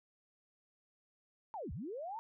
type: linear two-way sweep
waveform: sine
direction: down then up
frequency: 932.3 to 55.9 to 932.3 Hz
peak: -40 dBFS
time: 1.54-2.19 s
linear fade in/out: 0 ms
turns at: 1.72 s
effects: none